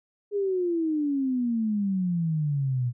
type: exponential sweep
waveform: sine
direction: down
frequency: 415.6 to 119 Hz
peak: -23 dBFS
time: 0.31-2.93 s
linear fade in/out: 50 ms
effects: none